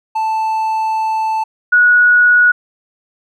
triangle / sine tone pair in turn, 880 / 1460.4 Hz, A5 / F#6, 0 / -23 cents, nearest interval major sixth, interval 877 cents, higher second, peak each -12 / -6 dBFS, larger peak second, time 0.15-1.44 / 1.72-2.52 s, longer first, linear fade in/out 10 ms, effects none

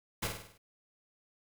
pink noise with echo, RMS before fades -34 dBFS, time 0.22-0.28 s, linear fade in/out 10 ms, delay 50 ms, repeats 6, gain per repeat -5 dB, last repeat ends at 0.58 s, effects none

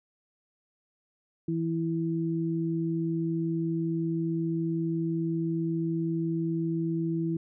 sine tone pair together, 164.23 / 329.6 Hz, E3 / E4, -6 / 0 cents, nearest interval octave, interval 1206 cents, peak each -29 / -29 dBFS, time 1.48-7.37 s, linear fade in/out 5 ms, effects none

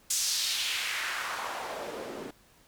white noise with band-pass filter sweep, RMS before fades -33 dBFS, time 0.1-2.31 s, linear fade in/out 5 ms, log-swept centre 6900 to 290 Hz, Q 1.7, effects pink hiss -61 dBFS RMS until 2.67 s

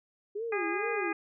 sine tone with vibrato, 392 Hz, G4, in tune, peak -32 dBFS, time 0.35-1.13 s, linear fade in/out 10 ms, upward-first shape sine, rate 2.3 Hz, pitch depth 300 cents each way
harmonic tone, 409.1 Hz, G#4, 26 cents flat, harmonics 1 / 2 / 3 / 4 / 5 / 6, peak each -38 / -38 / -38 / -38 / -38 / -38 dBFS, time 0.52-1.13 s, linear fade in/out 5 ms
effects none

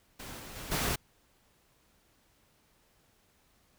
pink noise with level steps, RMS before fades -44 / -46 / -43 / -31 dBFS, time 0.19-0.96 s, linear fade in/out 10 ms, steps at 0.39 / 0.55 / 0.71 s, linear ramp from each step 10 ms, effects pink hiss -68 dBFS RMS until 3.78 s

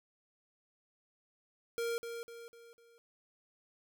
square tone with echo, 466.2 Hz, A#4, in tune, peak -34 dBFS, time 1.78-1.98 s, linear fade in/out 0 ms, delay 250 ms, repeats 4, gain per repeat -7 dB, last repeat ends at 2.98 s, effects none

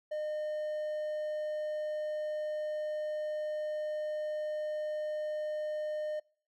triangle tone, 609 Hz, D#5, 37 cents flat, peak -31 dBFS, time 0.11-6.2 s, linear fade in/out 10 ms, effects noise-tail reverb RT60 0.5 s tail -26 dB re dry

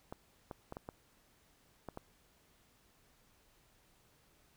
clicks, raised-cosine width 1 ms, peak -29 dBFS, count 7, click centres 0.125 / 0.512 / 0.724 / 0.769 / 0.889 / 1.887 / 1.974 s, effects pink hiss -69 dBFS RMS until 4.56 s

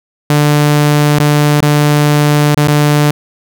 sawtooth tone with dropouts, 147.8 Hz, D3, 11 cents sharp, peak -3 dBFS, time 0.3-3.11 s, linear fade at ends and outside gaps 2 ms, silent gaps 1.187-1.198 / 1.606-1.624 / 2.547-2.57 / 2.673-2.683 s, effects none

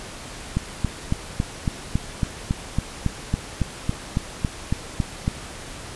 click train, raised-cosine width 5 ms, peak -8 dBFS, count 18, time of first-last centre 0.57-5.279 s, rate 3.61 Hz, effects pink hiss -37 dBFS RMS until 5.95 s + resampled to 24000 Hz

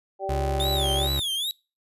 harmonic tone, 194 Hz, G3, 18 cents flat, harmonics 2 / 3 / 4, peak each -32 / -31 / -30 dBFS, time 0.19-1.1 s, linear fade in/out 50 ms
30% pulse tone, 69 Hz, C#2, 7 cents flat, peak -23 dBFS, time 0.29-1.2 s, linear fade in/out 5 ms
45% pulse tone with vibrato, 3520 Hz, A7, in tune, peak -25 dBFS, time 0.6-1.51 s, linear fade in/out 0 ms, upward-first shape sine, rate 2.4 Hz, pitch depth 200 cents each way
effects noise-tail reverb RT60 0.3 s tail -24 dB re dry + resampled to 32000 Hz

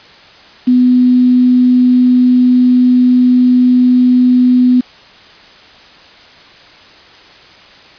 sine tone with quantisation, 249.8 Hz, B3, 20 cents sharp, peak -5 dBFS, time 0.67-4.81 s, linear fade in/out 10 ms, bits 5, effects white hiss -39 dBFS RMS until 7.98 s + resampled to 11025 Hz

